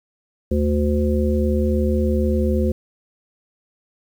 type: harmonic tone with a mistuned harmonic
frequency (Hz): 73.42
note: D2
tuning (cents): 0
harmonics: 1 / 3 / 5 / 7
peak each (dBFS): -19 / -21 / -24 / -25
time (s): 0.51-2.72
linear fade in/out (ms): 5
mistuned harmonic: 1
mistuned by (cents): +69
effects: 8-bit